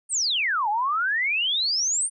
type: exponential two-way sweep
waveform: sine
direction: down then up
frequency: 9280 to 804 to 9280 Hz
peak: -21 dBFS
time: 0.09-2.1 s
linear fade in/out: 50 ms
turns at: 0.69 s
effects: none